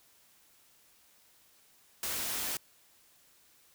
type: noise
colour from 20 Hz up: white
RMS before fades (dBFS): -35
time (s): 2.03-2.57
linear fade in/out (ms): 2
effects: white hiss -64 dBFS RMS until 3.74 s